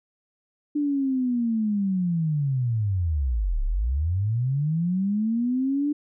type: linear two-way sweep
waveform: sine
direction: down then up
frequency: 297.5 to 32 to 297.5 Hz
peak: -21 dBFS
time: 0.75-5.93 s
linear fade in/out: 10 ms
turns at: 3.63 s
effects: none